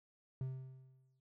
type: tone with exponential decay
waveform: triangle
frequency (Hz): 130.81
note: C3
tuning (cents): 0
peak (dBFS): -34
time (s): 0.41-1.2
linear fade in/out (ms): 2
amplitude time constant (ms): 170
effects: noise-tail reverb RT60 0.1 s tail -23 dB re dry